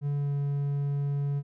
triangle tone with pitch glide, 143.5 to 142.02 Hz, D3 to C#3, -40 to +42 cents, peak -24 dBFS, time 0.01-1.43 s, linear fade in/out 50 ms, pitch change -18 cents, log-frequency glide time 0.14-0.33 s, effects none

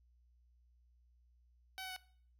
10% pulse tone with pitch steps, 759 / 751.1 / 743.4 Hz, F#5 / F#5 / F#5, +44 / +26 / +8 cents, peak -35 dBFS, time 1.78-1.963 s, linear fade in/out 0 ms, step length 61 ms, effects noise-tail reverb RT60 0.5 s tail -18 dB re dry + added 60 Hz sine -66 dBFS peak until 2.39 s

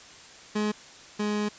30% pulse tone pair in turn, 211 / 209.1 Hz, G#3 / G#3, +28 / +12 cents, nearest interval unison, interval 16 cents, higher first, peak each -22 / -23 dBFS, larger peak first, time 0.55-0.72 / 1.19-1.49 s, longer second, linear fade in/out 10 ms, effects white hiss -48 dBFS RMS until 1.58 s + resampled to 16000 Hz

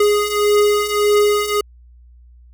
square beating tone pair, 413.7 / 415.4 Hz, G#4 / G#4, -7 / 0 cents, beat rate 1.7 Hz, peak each -19 / -15 dBFS, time 0-1.61 s, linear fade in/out 5 ms, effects added 60 Hz sine -42 dBFS peak until 2.53 s

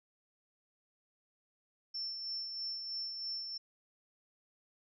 sine tone with tremolo, 5380 Hz, E8, 34 cents sharp, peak -36 dBFS, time 1.94-3.58 s, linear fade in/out 10 ms, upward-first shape sine, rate 3.1 Hz, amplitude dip 40%, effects none

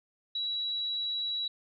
sine tone, 3904 Hz, B7, 21 cents flat, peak -30 dBFS, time 0.35-1.48 s, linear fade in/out 5 ms, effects none

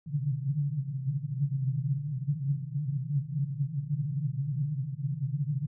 pink band-pass noise, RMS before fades -31 dBFS, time 0.06-5.67 s, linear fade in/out 10 ms, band 130 to 150 Hz, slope 96 dB/octave, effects none

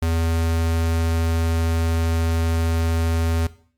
square tone, 82.41 Hz, E2, in tune, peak -19 dBFS, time 0.02-3.47 s, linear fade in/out 5 ms, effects noise-tail reverb RT60 0.5 s tail -17 dB re dry + MP3 96 kbps

